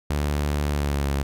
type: tone with pitch glide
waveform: sawtooth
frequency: 73.2 to 69.85 Hz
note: D2 to C#2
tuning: -5 to +14 cents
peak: -18 dBFS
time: 0.1-1.23 s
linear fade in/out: 5 ms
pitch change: -81 cents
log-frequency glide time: 0.7-1.09 s
effects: none